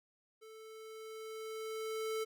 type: tone with level ramp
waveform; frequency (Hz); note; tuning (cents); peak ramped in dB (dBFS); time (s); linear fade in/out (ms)
square; 440; A4; 0; -53 to -35; 0.41-2.25; 20
effects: none